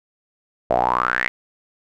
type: tone with band-pass filter sweep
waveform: sawtooth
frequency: 61.5 Hz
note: B1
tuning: 7 cents flat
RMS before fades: -20 dBFS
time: 0.7-1.28 s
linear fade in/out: 0 ms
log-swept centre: 620 to 2100 Hz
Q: 8.1
effects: none